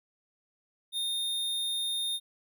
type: tone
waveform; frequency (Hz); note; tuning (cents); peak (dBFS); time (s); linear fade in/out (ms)
square; 3660; A#7; -32; -30; 0.92-2.2; 50
effects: none